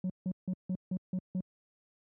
sine tone bursts, 184.5 Hz, F#3, 5 cents flat, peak -27 dBFS, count 7, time 0.04-1.406 s, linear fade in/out 2 ms, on 58 ms, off 160 ms, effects tanh soft clip ceiling -29 dBFS + high-pass 100 Hz 12 dB/octave

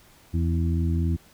harmonic tone with a mistuned harmonic, 84.2 Hz, E2, 37 cents sharp, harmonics 1 / 2 / 3 / 4, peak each -22 / -28 / -32 / -34 dBFS, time 0.33-1.17 s, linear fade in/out 20 ms, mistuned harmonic 4, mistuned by -36 cents, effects pink hiss -55 dBFS RMS until 1.33 s

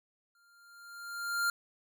square tone with exponential growth, 1396.9 Hz, F6, in tune, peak -27 dBFS, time 0.35-1.5 s, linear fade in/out 2 ms, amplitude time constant 250 ms, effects none

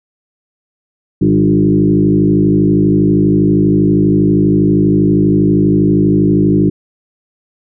sine tone with frequency modulation, 242.1 Hz, B3, 34 cents flat, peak -7 dBFS, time 1.21-6.7 s, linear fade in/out 10 ms, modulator 52.5 Hz, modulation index 2.3, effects none

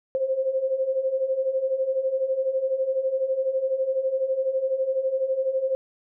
sine beating tone pair, 519 / 531 Hz, C5 / C5, -14 / +25 cents, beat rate 12 Hz, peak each -28 / -23 dBFS, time 0.15-5.75 s, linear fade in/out 0 ms, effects none

